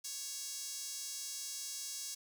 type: tone with high-pass filter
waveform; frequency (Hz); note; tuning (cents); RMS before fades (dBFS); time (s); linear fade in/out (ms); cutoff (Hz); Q
sawtooth; 555; C#5; +2; -43; 0.04-2.15; 10; 6000; 2
effects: 11-bit